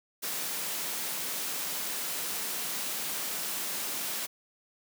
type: high-pass noise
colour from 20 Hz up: white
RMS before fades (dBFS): -34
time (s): 0.22-4.27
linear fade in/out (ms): 20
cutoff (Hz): 150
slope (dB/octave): 48
effects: none